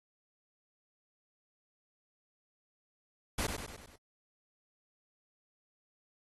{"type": "noise with echo", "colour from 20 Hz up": "pink", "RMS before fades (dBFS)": -34, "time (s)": [3.38, 3.47], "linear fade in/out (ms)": 5, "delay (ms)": 98, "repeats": 5, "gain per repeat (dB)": -5, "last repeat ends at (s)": 3.96, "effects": ["AAC 32 kbps"]}